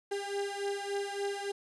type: beating tone pair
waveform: 35% pulse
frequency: 399.3 / 402.8 Hz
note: G4 / G4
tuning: +32 / +47 cents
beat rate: 3.5 Hz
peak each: -34 / -35 dBFS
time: 0.11-1.52 s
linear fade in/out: 10 ms
effects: resampled to 24000 Hz + 10-bit